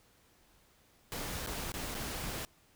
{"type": "noise with dropouts", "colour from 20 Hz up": "pink", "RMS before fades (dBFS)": -39, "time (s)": [1.12, 2.45], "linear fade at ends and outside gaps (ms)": 0, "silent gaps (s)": [[1.463, 1.472], [1.719, 1.74], [1.945, 1.95]], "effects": ["pink hiss -66 dBFS RMS until 2.75 s"]}